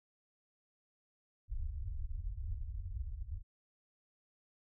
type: low-pass noise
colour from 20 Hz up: pink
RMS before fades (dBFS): -40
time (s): 1.48-3.43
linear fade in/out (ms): 50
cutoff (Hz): 100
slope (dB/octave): 96
effects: none